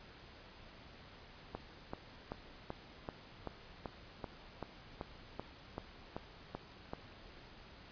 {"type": "click train", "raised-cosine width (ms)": 1, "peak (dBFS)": -26, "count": 15, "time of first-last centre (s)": [1.55, 6.935], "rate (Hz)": 2.6, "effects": ["pink hiss -56 dBFS RMS until 7.91 s", "resampled to 11025 Hz"]}